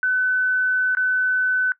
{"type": "tone with dropouts", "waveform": "sine", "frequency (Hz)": 1508, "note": "F#6", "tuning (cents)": 32, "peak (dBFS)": -17, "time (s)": [0.03, 1.72], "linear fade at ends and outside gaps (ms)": 1, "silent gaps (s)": [0.95, 0.97], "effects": ["noise-tail reverb RT60 0.1 s tail -19 dB re dry"]}